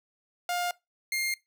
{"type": "tone pair in turn", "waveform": "sawtooth", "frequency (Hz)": [707, 2119], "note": ["F5", "C7"], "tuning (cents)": [21, 21], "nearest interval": "octave + perfect fifth", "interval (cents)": 1900, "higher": "second", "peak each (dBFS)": -24, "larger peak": "neither", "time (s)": [[0.49, 0.71], [1.12, 1.34]], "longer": "neither", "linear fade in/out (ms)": 2, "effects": ["noise-tail reverb RT60 0.2 s tail -21 dB re dry"]}